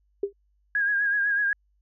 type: tone with exponential decay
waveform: sine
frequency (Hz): 400.4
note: G4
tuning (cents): +37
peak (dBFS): -19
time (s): 0.23-0.33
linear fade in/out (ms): 5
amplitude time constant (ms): 21
type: tone with vibrato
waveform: sine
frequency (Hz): 1639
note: G#6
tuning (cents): -23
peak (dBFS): -21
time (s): 0.75-1.53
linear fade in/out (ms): 2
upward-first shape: sine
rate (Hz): 8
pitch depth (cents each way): 45
effects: added 50 Hz sine -64 dBFS peak until 1.81 s